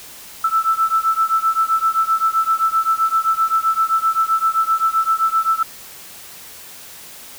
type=beating tone pair; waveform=sine; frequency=1318.5 / 1326.2 Hz; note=E6 / E6; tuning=0 / +10 cents; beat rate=7.7 Hz; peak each=-17 / -18 dBFS; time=0.44-5.63 s; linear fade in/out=5 ms; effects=white hiss -38 dBFS RMS until 7.38 s